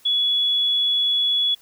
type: tone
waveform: sine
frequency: 3389 Hz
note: G#7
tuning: 34 cents sharp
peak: -17 dBFS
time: 0.05-1.55 s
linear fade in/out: 10 ms
effects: white hiss -54 dBFS RMS until 1.61 s